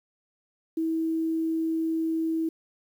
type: tone with quantisation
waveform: sine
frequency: 323.9 Hz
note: E4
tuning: 30 cents flat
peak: -24 dBFS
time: 0.77-2.49 s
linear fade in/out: 5 ms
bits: 9
effects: none